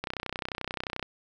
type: click train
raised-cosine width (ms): 0.3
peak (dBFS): -16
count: 32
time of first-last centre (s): 0.04-1.027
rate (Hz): 31.4
effects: none